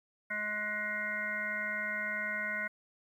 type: harmonic tone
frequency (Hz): 210.7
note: G#3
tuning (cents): +25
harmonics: 1 / 3 / 5 / 7 / 9 / 10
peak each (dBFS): -47 / -44 / -47 / -37 / -38 / -38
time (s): 0.3-2.68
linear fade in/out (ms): 10
effects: 11-bit